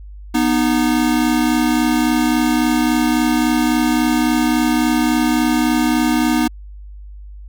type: tone pair together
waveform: square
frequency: 244.5 / 308.1 Hz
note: B3 / D#4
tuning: -17 / -17 cents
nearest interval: major third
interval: 400 cents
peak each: -17 dBFS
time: 0.34-6.48 s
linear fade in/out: 10 ms
effects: added 50 Hz sine -32 dBFS peak until 7.48 s